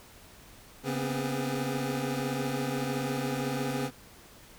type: tone cluster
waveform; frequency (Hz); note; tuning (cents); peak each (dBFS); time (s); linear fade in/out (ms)
25% pulse; 138.3 / 241 / 255 / 409.1; C#3 / B3 / C4 / G#4; -4 / -42 / -44 / -26; -30 / -34 / -30 / -34; 0.83-3.91; 50
effects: pink hiss -53 dBFS RMS until 4.58 s